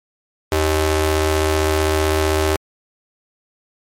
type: ring-modulated tone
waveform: sawtooth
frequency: 234.4 Hz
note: A#3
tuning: 10 cents sharp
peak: -8 dBFS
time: 0.52-2.56 s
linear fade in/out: 0 ms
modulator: 155 Hz
effects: MP3 64 kbps